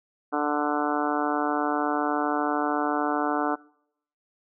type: harmonic tone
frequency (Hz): 147.8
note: D3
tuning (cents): +11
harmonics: 2 / 3 / 4 / 5 / 6 / 7 / 8 / 9 / 10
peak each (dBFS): -28 / -32 / -34 / -29 / -33 / -34 / -34 / -33 / -36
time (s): 0.32-3.56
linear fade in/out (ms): 20
effects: noise-tail reverb RT60 0.7 s tail -23 dB re dry